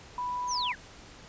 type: tone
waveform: sine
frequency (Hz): 987.8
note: B5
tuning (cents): 0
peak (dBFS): -30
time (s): 0.18-0.72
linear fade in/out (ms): 2
type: linear sweep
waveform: sine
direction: down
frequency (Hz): 6690 to 1396.9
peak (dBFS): -30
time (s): 0.47-0.76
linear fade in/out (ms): 50
effects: pink hiss -50 dBFS RMS until 1.28 s + resampled to 16000 Hz